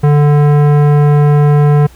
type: tone with tanh clipping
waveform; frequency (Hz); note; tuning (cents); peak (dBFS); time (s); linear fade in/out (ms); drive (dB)
sine; 146.83; D3; 0; -7; 0.03-1.87; 10; 17
effects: added 60 Hz sine -36 dBFS peak until 1.95 s + pink hiss -44 dBFS RMS until 1.95 s